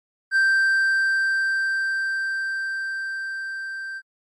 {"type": "tone with level ramp", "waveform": "triangle", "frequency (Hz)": 1568, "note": "G6", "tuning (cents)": 0, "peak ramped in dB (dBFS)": [-13, -28], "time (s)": [0.31, 4.02], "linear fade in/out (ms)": 50, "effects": ["MP3 48 kbps"]}